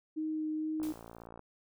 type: tone with vibrato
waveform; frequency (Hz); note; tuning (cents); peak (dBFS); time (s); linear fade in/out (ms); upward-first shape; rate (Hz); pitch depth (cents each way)
sine; 311.1; D#4; 0; -32; 0.16-0.93; 20; sine; 2.2; 9
type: click train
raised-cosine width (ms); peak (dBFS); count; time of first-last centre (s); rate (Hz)
1; -34; 35; 0.8-1.393; 57.3
type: noise with exponential decay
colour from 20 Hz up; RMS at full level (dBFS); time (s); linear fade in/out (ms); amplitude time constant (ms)
white; -48; 0.83-1.27; 0; 94
effects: none